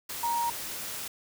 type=tone in noise; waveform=sine; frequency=940 Hz; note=A#5; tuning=14 cents sharp; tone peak=-26 dBFS; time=0.23-0.5 s; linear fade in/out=5 ms; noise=white; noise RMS=-37 dBFS; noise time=0.09-1.08 s; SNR=+8 dB; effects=none